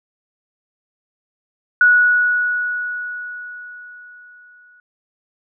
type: tone with exponential decay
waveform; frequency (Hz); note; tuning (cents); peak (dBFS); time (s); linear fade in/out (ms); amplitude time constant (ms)
sine; 1465; F#6; -18; -7; 1.81-4.8; 2; 650
effects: none